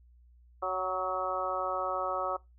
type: harmonic tone with a mistuned harmonic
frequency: 186.2 Hz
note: F#3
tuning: 11 cents sharp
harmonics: 2 / 3 / 4 / 5 / 6 / 7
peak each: -41 / -35 / -36 / -41 / -36 / -35 dBFS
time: 0.62-2.37 s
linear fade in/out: 10 ms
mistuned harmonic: 7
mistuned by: -23 cents
effects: noise-tail reverb RT60 0.2 s tail -21 dB re dry + added 60 Hz sine -56 dBFS peak until 2.58 s